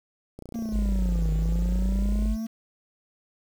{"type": "click train", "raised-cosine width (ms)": 2, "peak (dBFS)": -26, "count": 57, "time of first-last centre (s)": [0.39, 2.257], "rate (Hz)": 30}
{"type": "linear two-way sweep", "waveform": "triangle", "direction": "down then up", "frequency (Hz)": [233.1, 155.8, 226.7], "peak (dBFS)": -26, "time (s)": [0.54, 2.47], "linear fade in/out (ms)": 10, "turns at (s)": 1.32}
{"type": "tone", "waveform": "sine", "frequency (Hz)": 51.8, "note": "G#1", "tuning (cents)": -4, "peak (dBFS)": -22, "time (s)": [0.71, 2.37], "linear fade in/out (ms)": 50}
{"effects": ["8-bit"]}